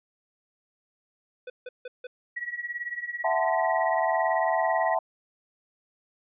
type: tone bursts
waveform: square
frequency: 500 Hz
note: B4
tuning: 21 cents sharp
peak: -36 dBFS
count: 4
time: 1.47-2.07 s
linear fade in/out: 5 ms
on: 30 ms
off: 160 ms
type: tone with tremolo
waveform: sine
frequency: 1922 Hz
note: B6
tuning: 48 cents flat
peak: -27 dBFS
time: 2.36-4.95 s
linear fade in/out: 10 ms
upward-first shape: triangle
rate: 18 Hz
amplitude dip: 90%
type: chord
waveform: sine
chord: F# half-diminished seventh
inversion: third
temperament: equal with one note detuned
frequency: 659.3 / 740 / 880 / 1027.9 Hz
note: E5 / F#5 / A5 / C6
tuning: 0 / 0 / 0 / -31 cents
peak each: -26 / -28 / -28 / -32 dBFS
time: 3.24-4.99 s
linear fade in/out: 5 ms
effects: resampled to 8000 Hz